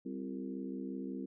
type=harmonic tone with a mistuned harmonic; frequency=65.5 Hz; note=C2; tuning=2 cents sharp; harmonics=3 / 4 / 5 / 6 / 7; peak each=-43 / -41 / -45 / -52 / -51 dBFS; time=0.05-1.26 s; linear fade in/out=10 ms; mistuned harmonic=5; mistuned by=+62 cents; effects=none